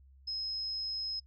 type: tone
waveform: sine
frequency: 5130 Hz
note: E8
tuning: 48 cents flat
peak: -34 dBFS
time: 0.27-1.2 s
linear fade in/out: 10 ms
effects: noise-tail reverb RT60 0.1 s tail -25 dB re dry + added 67 Hz sine -56 dBFS peak until 1.26 s